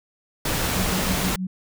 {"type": "noise", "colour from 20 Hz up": "pink", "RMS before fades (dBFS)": -24, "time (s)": [0.45, 1.36], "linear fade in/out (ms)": 5}
{"type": "tone with tremolo", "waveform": "sine", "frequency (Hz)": 185.6, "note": "F#3", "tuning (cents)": 6, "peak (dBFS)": -23, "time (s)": [0.76, 1.47], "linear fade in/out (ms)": 5, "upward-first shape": "sine", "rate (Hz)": 6.3, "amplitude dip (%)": 80}
{"effects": []}